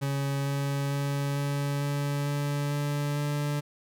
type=tone with pitch steps; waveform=40% pulse; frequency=139.2 / 140.17 / 141.14 / 142.12 / 143.11 / 144.11 / 145.11 / 146.12 Hz; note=C#3 / C#3 / C#3 / C#3 / D3 / D3 / D3 / D3; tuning=+8 / +20 / +32 / +44 / -44 / -32 / -20 / -8 cents; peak=-26 dBFS; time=0.01-3.61 s; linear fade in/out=20 ms; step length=450 ms; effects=none